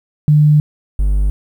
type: tone pair in turn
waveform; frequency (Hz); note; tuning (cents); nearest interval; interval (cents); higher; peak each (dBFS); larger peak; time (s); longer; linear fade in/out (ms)
sine / triangle; 150 / 50.06; D3 / G1; +37 / +37; octave + perfect fifth; 1900; first; -6 / -9; first; 0.28-0.6 / 0.99-1.3; first; 0
effects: 8-bit